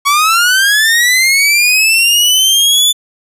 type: linear sweep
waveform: sawtooth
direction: up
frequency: 1108.7 to 3500 Hz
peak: -4 dBFS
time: 0.05-2.93 s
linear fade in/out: 20 ms
effects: resampled to 32000 Hz

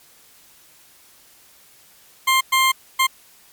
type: tone bursts at uneven times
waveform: 20% pulse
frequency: 1055 Hz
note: C6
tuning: 14 cents sharp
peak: -9 dBFS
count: 3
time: 2.27-2.41 / 2.52-2.72 / 2.99-3.07 s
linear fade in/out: 10 ms
effects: white hiss -51 dBFS RMS until 3.52 s + MP3 96 kbps

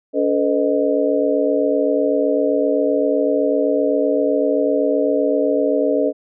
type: tone cluster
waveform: sine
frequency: 284.3 / 437.2 / 505 / 618 Hz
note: C#4 / A4 / B4 / D#5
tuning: +44 / -11 / +39 / -12 cents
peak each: -20 dBFS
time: 0.13-6.13 s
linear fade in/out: 50 ms
effects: none

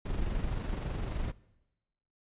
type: noise with amplitude modulation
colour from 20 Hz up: brown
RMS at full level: -31 dBFS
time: 0.05-1.32 s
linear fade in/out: 10 ms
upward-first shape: sine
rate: 23.6 Hz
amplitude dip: 45%
effects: noise-tail reverb RT60 1.0 s tail -21 dB re dry + resampled to 8000 Hz

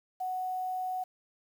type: tone with quantisation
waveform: sine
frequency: 741 Hz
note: F#5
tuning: 2 cents sharp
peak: -31 dBFS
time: 0.2-1.04 s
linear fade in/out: 10 ms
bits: 9
effects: none

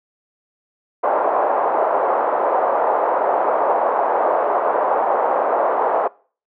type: band-pass noise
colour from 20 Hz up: pink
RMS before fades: -18 dBFS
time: 1.03-6.08 s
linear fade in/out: 10 ms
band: 520 to 1000 Hz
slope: 24 dB/octave
effects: noise-tail reverb RT60 0.4 s tail -22 dB re dry

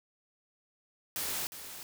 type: noise with echo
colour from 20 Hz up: white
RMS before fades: -35 dBFS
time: 1.16-1.47 s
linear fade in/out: 0 ms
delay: 360 ms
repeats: 1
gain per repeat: -10 dB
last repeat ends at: 1.83 s
effects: none

